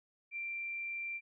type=tone with frequency modulation; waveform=sine; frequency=2361 Hz; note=D7; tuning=9 cents sharp; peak=-37 dBFS; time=0.31-1.21 s; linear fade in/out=50 ms; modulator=46.8 Hz; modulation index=0.21; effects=none